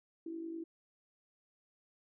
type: tone with amplitude modulation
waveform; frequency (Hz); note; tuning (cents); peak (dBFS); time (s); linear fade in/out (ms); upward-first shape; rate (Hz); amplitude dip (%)
sine; 329.6; E4; 0; -37; 0.26-0.64; 5; sine; 50; 55
effects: none